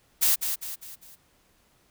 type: noise with echo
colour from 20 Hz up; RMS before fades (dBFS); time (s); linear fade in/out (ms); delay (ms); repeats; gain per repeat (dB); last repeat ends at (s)
blue; -21; 0.21-0.36; 20; 200; 4; -7; 1.16
effects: pink hiss -64 dBFS RMS until 1.9 s